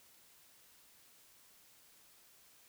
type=silence; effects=white hiss -64 dBFS RMS until 2.68 s

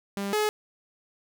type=tone pair in turn; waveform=sawtooth; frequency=199.3 / 424.3 Hz; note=G3 / G#4; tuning=+29 / +37 cents; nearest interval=octave + minor second; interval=1308 cents; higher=second; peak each=-25 / -19 dBFS; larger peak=second; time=0.17-0.33 / 0.33-0.49 s; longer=neither; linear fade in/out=0 ms; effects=none

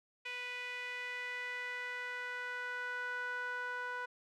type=tone with band-pass filter sweep; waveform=sawtooth; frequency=493.9 Hz; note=B4; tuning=in tune; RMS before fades=-41 dBFS; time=0.25-4.06 s; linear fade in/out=10 ms; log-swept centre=2400 to 1300 Hz; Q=4.1; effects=none

